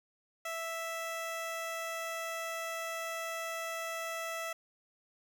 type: tone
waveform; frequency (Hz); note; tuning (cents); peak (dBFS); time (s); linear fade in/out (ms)
15% pulse; 659; E5; -1; -30; 0.45-4.53; 5
effects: none